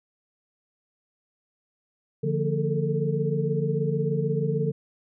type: tone cluster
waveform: sine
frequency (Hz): 147 / 173.5 / 228.1 / 431.9 / 448.2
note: D3 / F3 / A#3 / A4 / A4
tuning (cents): +2 / -11 / -37 / -32 / +32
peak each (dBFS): -26 / -29 / -35 / -33 / -28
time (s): 2.23-4.72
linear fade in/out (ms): 10
effects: none